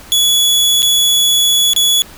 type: tone with dropouts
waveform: sawtooth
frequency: 3395 Hz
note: G#7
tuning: 37 cents sharp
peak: -6 dBFS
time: 0.12-2.02 s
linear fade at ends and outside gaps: 0 ms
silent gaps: 0.821-0.828 / 1.734-1.763 s
effects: pink hiss -37 dBFS RMS until 2.17 s